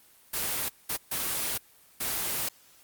white noise bursts at uneven times, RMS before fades -30 dBFS, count 4, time 0.33-0.69 / 0.89-0.97 / 1.11-1.58 / 2-2.49 s, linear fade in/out 10 ms, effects white hiss -58 dBFS RMS until 2.83 s + Opus 24 kbps

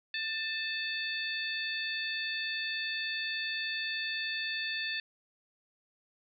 harmonic tone with a mistuned harmonic, 890 Hz, A5, 20 cents sharp, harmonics 2 / 3 / 4 / 5, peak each -36 / -38 / -39 / -40 dBFS, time 0.14-5 s, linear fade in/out 2 ms, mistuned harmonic 3, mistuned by -35 cents, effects none

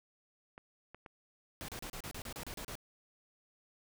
clicks, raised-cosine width 0.5 ms, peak -34 dBFS, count 5, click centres 0.579 / 0.946 / 1.062 / 1.619 / 1.867 s
pink noise bursts, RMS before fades -44 dBFS, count 11, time 1.61-2.754 s, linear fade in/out 0 ms, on 74 ms, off 33 ms
effects none

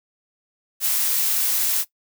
blue noise, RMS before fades -21 dBFS, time 0.8-1.85 s, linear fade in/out 50 ms, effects noise-tail reverb RT60 0.1 s tail -18 dB re dry

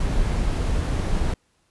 brown noise, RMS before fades -22 dBFS, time 0-1.34 s, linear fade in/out 5 ms, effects pink hiss -66 dBFS RMS until 1.7 s + resampled to 24000 Hz

